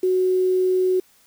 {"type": "tone with quantisation", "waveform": "sine", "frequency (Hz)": 370, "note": "F#4", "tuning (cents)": 0, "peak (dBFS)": -16, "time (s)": [0.03, 1], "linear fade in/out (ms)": 5, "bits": 7, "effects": ["white hiss -57 dBFS RMS until 1.26 s"]}